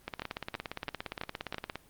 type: two click trains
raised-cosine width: 0.3 ms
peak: -19 / -18 dBFS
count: 30 / 5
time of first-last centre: 0.08-1.756 / 0.22-1.545 s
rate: 17.3 / 3.02 Hz
effects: pink hiss -61 dBFS RMS until 1.89 s + Opus 32 kbps